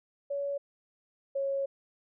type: tone pair in turn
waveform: sine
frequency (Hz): 564 / 549.8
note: C#5 / C#5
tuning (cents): +30 / -14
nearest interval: unison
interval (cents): 44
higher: first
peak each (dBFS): -30 / -28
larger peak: second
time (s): 0.3-0.58 / 1.35-1.66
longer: second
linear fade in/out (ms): 10
effects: none